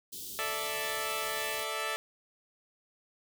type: band-stop noise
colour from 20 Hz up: white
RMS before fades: -42 dBFS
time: 0.12-1.64 s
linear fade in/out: 10 ms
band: 440 to 3100 Hz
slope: 48 dB/octave
type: chord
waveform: 10% pulse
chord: A suspended fourth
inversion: none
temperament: equal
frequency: 440 / 587.3 / 659.3 Hz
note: A4 / D5 / E5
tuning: 0 / 0 / 0 cents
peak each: -29 dBFS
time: 0.39-1.96 s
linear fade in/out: 0 ms
effects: none